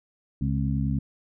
harmonic tone with a mistuned harmonic, 69.7 Hz, C#2, 10 cents sharp, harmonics 1 / 2 / 3 / 4, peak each -29 / -26 / -29 / -32 dBFS, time 0.41-0.99 s, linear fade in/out 5 ms, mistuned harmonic 4, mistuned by -64 cents, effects none

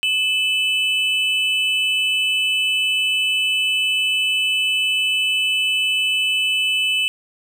triangle tone pair together, 2613 / 3000 Hz, E7 / F#7, -16 / +23 cents, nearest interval major second, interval 239 cents, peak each -18 dBFS, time 0.03-7.08 s, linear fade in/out 0 ms, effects none

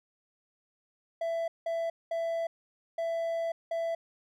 triangle tone bursts at uneven times, 665 Hz, E5, 15 cents sharp, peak -27 dBFS, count 5, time 1.21-1.48 / 1.66-1.9 / 2.11-2.47 / 2.98-3.52 / 3.71-3.95 s, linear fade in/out 5 ms, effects none

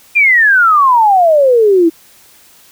sine exponential sweep, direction down, 2455 to 319.3 Hz, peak -5 dBFS, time 0.15-1.9 s, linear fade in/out 20 ms, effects white hiss -44 dBFS RMS until 2.71 s

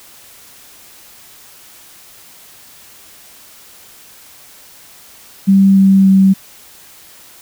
sine tone with pitch steps, 194.7 / 193.47 / 192.24 Hz, G3 / G3 / G3, -12 / -22 / -34 cents, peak -5 dBFS, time 5.47-6.34 s, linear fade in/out 20 ms, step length 290 ms, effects white hiss -41 dBFS RMS until 7.41 s

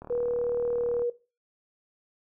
click train, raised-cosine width 1 ms, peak -28 dBFS, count 39, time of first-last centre 0.02-1.02 s, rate 38 Hz
sine tone with pitch glide, 483.5 to 479.9 Hz, B4 to B4, -37 to -50 cents, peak -25 dBFS, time 0.1-1.1 s, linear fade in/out 5 ms, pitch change -13 cents, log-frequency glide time 0.31-0.91 s
effects noise-tail reverb RT60 0.3 s tail -17 dB re dry

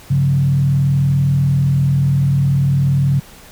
sine tone with frequency modulation, 138.59 Hz, C#3, in tune, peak -11 dBFS, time 0.1-3.2 s, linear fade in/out 10 ms, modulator 40.4 Hz, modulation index 0.57, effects pink hiss -41 dBFS RMS until 3.51 s

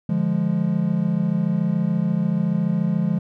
triangle chord, D diminished, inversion none, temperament equal with one note detuned, 146.83 / 173.61 / 207.7 Hz, D3 / F3 / Ab3, 0 / -10 / 0 cents, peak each -24 / -19 / -21 dBFS, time 0.09-3.19 s, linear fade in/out 5 ms, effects none

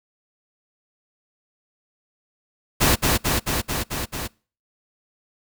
pink noise with echo, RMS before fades -17 dBFS, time 2.8-2.96 s, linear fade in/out 20 ms, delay 220 ms, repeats 6, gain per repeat -2 dB, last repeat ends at 4.28 s, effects noise-tail reverb RT60 0.4 s tail -26 dB re dry

